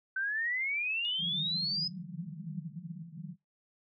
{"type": "exponential sweep", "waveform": "sine", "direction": "up", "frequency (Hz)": [1522, 5100], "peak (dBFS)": -30, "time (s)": [0.16, 1.88], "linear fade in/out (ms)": 5}
{"type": "tone with exponential decay", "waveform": "sine", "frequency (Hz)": 3520, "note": "A7", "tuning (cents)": 0, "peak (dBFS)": -39, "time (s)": [1.05, 1.84], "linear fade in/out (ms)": 0, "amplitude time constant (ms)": 170}
{"type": "band-pass noise", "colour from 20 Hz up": "white", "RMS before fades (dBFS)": -42, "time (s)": [1.18, 3.36], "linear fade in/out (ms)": 50, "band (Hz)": [150, 190], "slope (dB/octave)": 96}
{"effects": ["noise-tail reverb RT60 0.2 s tail -21 dB re dry"]}